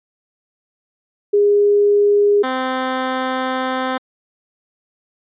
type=tone pair in turn; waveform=sine / 10% pulse; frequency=409.7 / 258.9 Hz; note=G#4 / C4; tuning=-24 / -18 cents; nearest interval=minor sixth; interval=794 cents; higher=first; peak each=-10 dBFS; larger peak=neither; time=1.33-2.43 / 2.43-3.98 s; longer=second; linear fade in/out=10 ms; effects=resampled to 8000 Hz